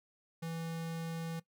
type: tone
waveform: square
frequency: 164.81 Hz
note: E3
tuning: in tune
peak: -38 dBFS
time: 0.42-1.4 s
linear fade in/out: 10 ms
effects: noise-tail reverb RT60 0.1 s tail -18 dB re dry